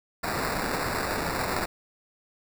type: noise with sample-and-hold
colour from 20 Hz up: white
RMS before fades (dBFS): -29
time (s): 0.23-1.66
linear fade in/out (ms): 10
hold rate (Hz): 3150
effects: none